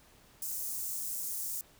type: high-pass noise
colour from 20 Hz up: white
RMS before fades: -37 dBFS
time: 0.42-1.61 s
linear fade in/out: 2 ms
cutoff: 6500 Hz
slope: 24 dB/octave
effects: pink hiss -61 dBFS RMS until 1.79 s